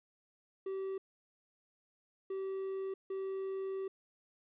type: tone bursts at uneven times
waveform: triangle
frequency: 385.1 Hz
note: G4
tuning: 31 cents flat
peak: -34 dBFS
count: 3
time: 0.66-0.98 / 2.3-2.94 / 3.1-3.88 s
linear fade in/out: 5 ms
effects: resampled to 8000 Hz + 12-bit